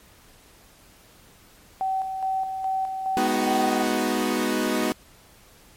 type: tone with tremolo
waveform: sine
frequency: 764 Hz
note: G5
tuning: 45 cents flat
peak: -22 dBFS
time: 1.81-3.83 s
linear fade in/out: 0 ms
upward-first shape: square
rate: 2.4 Hz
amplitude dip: 45%
type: chord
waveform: sawtooth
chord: G# minor seventh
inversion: none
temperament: equal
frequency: 207.7 / 246.9 / 311.1 / 370 Hz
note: G#3 / B3 / D#4 / F#4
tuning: 0 / 0 / 0 / 0 cents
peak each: -25 / -22 / -24 / -24 dBFS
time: 3.17-4.92 s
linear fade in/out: 0 ms
effects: pink hiss -53 dBFS RMS until 5.76 s + MP3 64 kbps